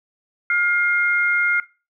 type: tone pair together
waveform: sine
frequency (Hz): 1417 / 2123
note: F6 / C7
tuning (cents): +25 / +25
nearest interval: perfect fifth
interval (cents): 700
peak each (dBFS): -19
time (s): 0.5-1.6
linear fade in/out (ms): 2
effects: noise-tail reverb RT60 0.3 s tail -18 dB re dry